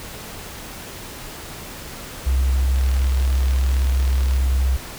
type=tone; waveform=sine; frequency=65.41 Hz; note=C2; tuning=in tune; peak=-15 dBFS; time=2.26-4.77 s; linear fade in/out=10 ms
type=click train; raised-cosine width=0.2 ms; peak=-18 dBFS; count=63; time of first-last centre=2.76-4.362 s; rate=38.7 Hz
effects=pink hiss -35 dBFS RMS until 4.98 s